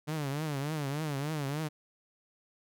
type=tone with vibrato; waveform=sawtooth; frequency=146.83 Hz; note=D3; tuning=in tune; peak=-28 dBFS; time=0.07-1.69 s; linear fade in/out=20 ms; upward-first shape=triangle; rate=3.4 Hz; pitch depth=160 cents each way; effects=none